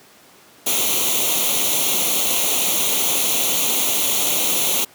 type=noise with comb filter; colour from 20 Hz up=white; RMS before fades=-19 dBFS; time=0.66-4.85 s; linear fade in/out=10 ms; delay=0.3 ms; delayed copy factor=+0.8; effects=pink hiss -48 dBFS RMS until 4.94 s + high-pass 200 Hz 12 dB/octave